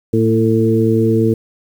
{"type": "harmonic tone with a mistuned harmonic", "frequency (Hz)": 111.8, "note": "A2", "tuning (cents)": 28, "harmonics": [1, 2, 3, 4], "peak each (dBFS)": [-16, -16, -16, -16], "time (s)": [0.13, 1.34], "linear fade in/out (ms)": 5, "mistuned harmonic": 2, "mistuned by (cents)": 20, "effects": ["7-bit"]}